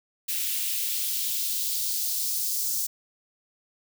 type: noise with high-pass filter sweep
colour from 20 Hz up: blue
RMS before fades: -28 dBFS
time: 0.28-2.87 s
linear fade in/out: 10 ms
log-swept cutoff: 2400 to 5700 Hz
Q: 1.6
effects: none